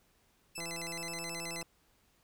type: tone with vibrato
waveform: 15% pulse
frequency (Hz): 2317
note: D7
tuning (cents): -24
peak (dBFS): -33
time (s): 0.55-1.63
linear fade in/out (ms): 10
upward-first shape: square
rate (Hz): 9.4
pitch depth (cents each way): 220
type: click train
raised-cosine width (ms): 1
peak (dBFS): -32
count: 177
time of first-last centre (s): 0.58-1.628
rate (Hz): 168
effects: pink hiss -70 dBFS RMS until 2.23 s